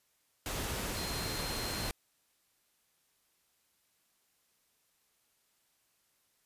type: tone in noise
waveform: sine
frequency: 4186 Hz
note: C8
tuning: in tune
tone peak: -42 dBFS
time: 0.97-1.89 s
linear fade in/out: 0 ms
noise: pink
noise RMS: -37 dBFS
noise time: 0.46-1.91 s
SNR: -8 dB
effects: white hiss -74 dBFS RMS until 6.45 s + resampled to 32000 Hz